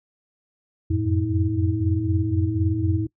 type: tone cluster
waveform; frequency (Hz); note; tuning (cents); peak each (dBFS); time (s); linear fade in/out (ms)
sine; 88.6 / 92.6 / 110.1 / 320.3; F2 / F#2 / A2 / E4; +25 / +2 / +2 / -50; -25; 0.9-3.07; 10
effects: noise-tail reverb RT60 0.1 s tail -22 dB re dry